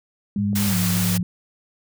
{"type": "tone with pitch glide", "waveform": "sine", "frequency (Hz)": [202.7, 178.51], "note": ["G#3", "F3"], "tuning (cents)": [-42, 38], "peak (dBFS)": -20, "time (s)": [0.36, 1.23], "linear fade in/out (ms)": 2, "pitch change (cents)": -220, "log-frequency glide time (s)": [0.67, 0.77]}
{"type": "tone with vibrato", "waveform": "sine", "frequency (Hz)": 103.83, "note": "G#2", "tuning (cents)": 0, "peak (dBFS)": -24, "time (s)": [0.38, 1.21], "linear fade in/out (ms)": 5, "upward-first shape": "sine", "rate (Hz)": 9, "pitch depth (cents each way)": 70}
{"type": "clicks", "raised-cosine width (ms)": 2, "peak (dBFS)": -24, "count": 3, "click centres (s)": [0.531, 0.682, 0.97]}
{"type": "noise", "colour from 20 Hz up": "white", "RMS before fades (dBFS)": -26, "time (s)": [0.55, 1.18], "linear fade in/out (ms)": 10}
{"effects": []}